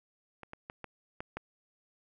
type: clicks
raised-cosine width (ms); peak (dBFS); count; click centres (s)
0.5; -30 / -28 / -26 / -26 / -23 / -22; 6; 0.433 / 0.534 / 0.699 / 0.843 / 1.205 / 1.37
effects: none